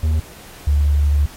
triangle / sine tone pair in turn, 78.1 / 72.55 Hz, D#2 / D2, +7 / -21 cents, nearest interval minor second, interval 128 cents, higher first, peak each -12 dBFS, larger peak neither, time 0.03-0.2 / 0.67-1.26 s, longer second, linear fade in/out 5 ms, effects pink hiss -41 dBFS RMS until 1.36 s + AAC 48 kbps

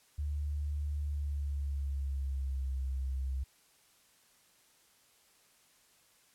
sine tone with pitch glide, 73.3 to 66.06 Hz, D2 to C2, -3 to +17 cents, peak -32 dBFS, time 0.18-3.44 s, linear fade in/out 10 ms, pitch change -180 cents, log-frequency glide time 1.01-2.71 s, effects white hiss -66 dBFS RMS until 6.34 s + low-pass 12000 Hz 12 dB/octave

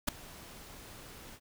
pink noise with ADSR envelope, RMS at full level -27 dBFS, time 0.07-1.4 s, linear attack 15 ms, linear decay 5 ms, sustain -23 dB, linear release 61 ms, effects none

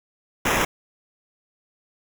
violet noise with sample-and-hold, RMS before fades -21 dBFS, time 0.45-0.65 s, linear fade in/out 5 ms, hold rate 4410 Hz, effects none

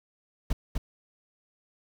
brown noise with echo, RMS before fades -24 dBFS, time 0.5-0.53 s, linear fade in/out 5 ms, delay 250 ms, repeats 1, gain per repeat -3 dB, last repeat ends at 0.78 s, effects none

